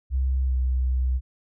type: tone with pitch glide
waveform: sine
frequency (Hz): 65.41 to 63.73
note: C2 to C2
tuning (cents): 0 to -45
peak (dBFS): -20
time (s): 0.1-1.21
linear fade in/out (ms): 50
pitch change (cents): -45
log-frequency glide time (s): 0.43-0.54
effects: none